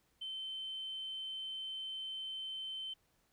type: tone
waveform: sine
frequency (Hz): 3084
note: G7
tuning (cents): -29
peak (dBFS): -39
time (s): 0.21-2.94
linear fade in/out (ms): 10
effects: tanh soft clip ceiling -35 dBFS + pink hiss -75 dBFS RMS until 3.32 s